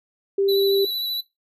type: tone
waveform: sine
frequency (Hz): 394.2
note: G4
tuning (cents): +10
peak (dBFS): -17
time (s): 0.38-0.85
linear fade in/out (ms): 5
type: tone with vibrato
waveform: square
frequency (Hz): 3951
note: B7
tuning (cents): 0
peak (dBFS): -25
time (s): 0.48-1.21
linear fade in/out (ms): 10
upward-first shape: square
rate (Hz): 13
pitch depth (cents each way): 15
effects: noise-tail reverb RT60 0.2 s tail -17 dB re dry